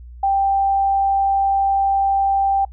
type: tone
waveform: sine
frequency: 786 Hz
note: G5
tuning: 4 cents sharp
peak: -14 dBFS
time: 0.23-2.65 s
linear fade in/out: 5 ms
effects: noise-tail reverb RT60 0.1 s tail -24 dB re dry + added 60 Hz sine -35 dBFS peak until 2.72 s